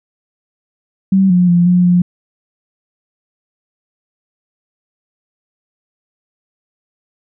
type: tone with pitch steps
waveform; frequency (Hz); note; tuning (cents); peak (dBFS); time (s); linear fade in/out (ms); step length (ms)
sine; 192.2 / 178.9 / 174 / 178.8 / 177.2; G3 / F3 / F3 / F3 / F3; -34 / +42 / -6 / +41 / +25; -7; 1.12-2.02; 5; 180
effects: none